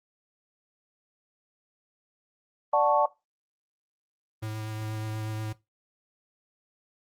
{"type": "chord", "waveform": "sine", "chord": "D major seventh", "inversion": "none", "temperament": "equal", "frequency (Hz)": [587.3, 740, 880, 1108.7], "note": ["D5", "F#5", "A5", "C#6"], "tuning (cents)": [0, 0, 0, 0], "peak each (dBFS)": [-24, -27, -24, -26], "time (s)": [2.73, 3.06], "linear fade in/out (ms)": 5}
{"type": "tone with vibrato", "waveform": "square", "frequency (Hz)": 108.7, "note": "A2", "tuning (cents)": -21, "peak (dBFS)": -32, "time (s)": [4.42, 5.53], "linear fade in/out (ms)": 10, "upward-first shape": "triangle", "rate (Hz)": 8.3, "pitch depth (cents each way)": 16}
{"effects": ["noise-tail reverb RT60 0.2 s tail -18 dB re dry", "Opus 24 kbps"]}